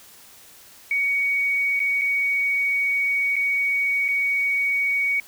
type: tone with dropouts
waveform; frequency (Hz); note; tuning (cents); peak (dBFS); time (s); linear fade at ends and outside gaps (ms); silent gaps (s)
sine; 2243; C#7; +20; -19; 0.91-5.2; 2; 1.794-1.801 / 2.013-2.017 / 3.358-3.364 / 4.082-4.086
effects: white hiss -48 dBFS RMS until 5.27 s